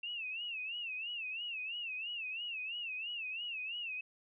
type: tone with vibrato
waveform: sine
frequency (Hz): 2697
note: E7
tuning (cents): +39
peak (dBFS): -38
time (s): 0.03-4.01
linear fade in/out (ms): 5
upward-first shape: sine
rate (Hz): 3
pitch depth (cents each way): 140
effects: none